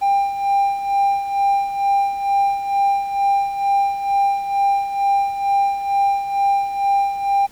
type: tone with tremolo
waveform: triangle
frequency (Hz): 796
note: G5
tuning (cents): +26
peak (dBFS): -10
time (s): 0.01-7.47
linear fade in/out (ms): 20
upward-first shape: sine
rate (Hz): 2.2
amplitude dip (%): 70
effects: tanh soft clip ceiling -8 dBFS + pink hiss -48 dBFS RMS until 7.51 s